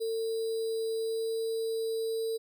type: tone with sample-and-hold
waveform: sine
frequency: 449.9 Hz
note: A4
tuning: 39 cents sharp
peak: -29 dBFS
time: 0-2.38 s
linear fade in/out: 20 ms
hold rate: 4410 Hz
effects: none